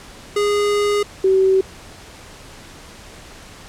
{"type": "tone pair in turn", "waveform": ["square", "sine"], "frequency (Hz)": [411.5, 381.5], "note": ["G#4", "G4"], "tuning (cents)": [-16, -47], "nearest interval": "minor second", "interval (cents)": 131, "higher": "first", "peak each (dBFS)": [-16, -11], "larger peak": "second", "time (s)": [[0.36, 1.03], [1.24, 1.61]], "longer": "first", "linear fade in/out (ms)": 5, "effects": ["pink hiss -40 dBFS RMS until 3.68 s", "low-pass 9000 Hz 12 dB/octave"]}